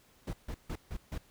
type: noise bursts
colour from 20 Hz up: brown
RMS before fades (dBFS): -37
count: 5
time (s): 0.27-1.18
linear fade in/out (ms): 5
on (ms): 62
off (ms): 150
effects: pink hiss -64 dBFS RMS until 1.3 s